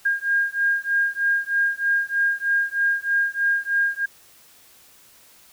sine beating tone pair, 1615 / 1618.2 Hz, G#6 / G#6, -49 / -45 cents, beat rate 3.2 Hz, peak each -22 dBFS, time 0.05-4.06 s, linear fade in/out 10 ms, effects white hiss -52 dBFS RMS until 5.52 s

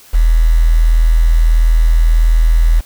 sine tone with quantisation, 40.75 Hz, E1, 19 cents flat, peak -6 dBFS, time 0.13-2.81 s, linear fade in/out 20 ms, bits 5, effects white hiss -42 dBFS RMS until 2.85 s

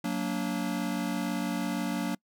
square chord, Gb augmented, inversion none, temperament just, 185 / 231.2 / 289.1 Hz, Gb3 / Bb3 / D4, 0 / -14 / -27 cents, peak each -34 dBFS, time 0.04-2.15 s, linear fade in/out 5 ms, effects noise-tail reverb RT60 0.1 s tail -26 dB re dry

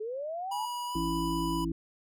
sine linear sweep, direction up, 415.3 to 896 Hz, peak -33 dBFS, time 0-0.66 s, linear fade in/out 10 ms
square tone with pitch glide, 971 to 989.1 Hz, B5 to B5, -30 to +2 cents, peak -34 dBFS, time 0.51-1.65 s, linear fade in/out 10 ms, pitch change +32 cents, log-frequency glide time 0.87-0.95 s
harmonic tone, 55 Hz, A1, in tune, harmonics 1 / 3 / 5 / 6, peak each -37 / -35 / -36 / -32 dBFS, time 0.95-1.72 s, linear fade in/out 5 ms
effects none

